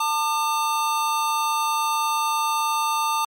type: tone pair together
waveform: square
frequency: 895.4 / 1200 Hz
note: A5 / D6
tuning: +30 / +37 cents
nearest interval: perfect fourth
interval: 507 cents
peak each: -24 dBFS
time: 0-3.25 s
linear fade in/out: 5 ms
effects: MP3 64 kbps